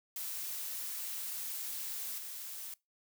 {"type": "noise with level steps", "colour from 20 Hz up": "blue", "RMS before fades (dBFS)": [-40, -44], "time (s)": [0.16, 2.74], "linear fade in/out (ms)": 2, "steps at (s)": 2.18, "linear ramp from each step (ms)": 2, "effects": ["noise-tail reverb RT60 0.2 s tail -22 dB re dry"]}